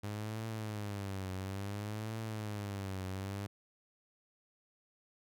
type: tone with vibrato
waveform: sawtooth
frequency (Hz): 102.3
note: G#2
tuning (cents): -26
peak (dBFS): -34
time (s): 0.03-3.47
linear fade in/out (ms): 10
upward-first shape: triangle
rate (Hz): 0.58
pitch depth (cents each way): 160
effects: none